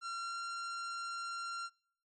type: tone with pitch glide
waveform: 45% pulse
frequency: 1369 to 1376.9 Hz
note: F6 to F6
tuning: -35 to -25 cents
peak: -38 dBFS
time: 0.01-1.7 s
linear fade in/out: 50 ms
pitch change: +10 cents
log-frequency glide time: 0.18-0.4 s
effects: noise-tail reverb RT60 0.6 s tail -26 dB re dry + MP3 32 kbps